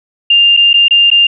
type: tone with dropouts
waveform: sine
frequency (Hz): 2800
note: F7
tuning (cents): +4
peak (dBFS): -4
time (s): 0.3-1.27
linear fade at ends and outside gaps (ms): 5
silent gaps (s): 0.567-0.572 / 0.732-0.74 / 0.883-0.908 / 1.103-1.114
effects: none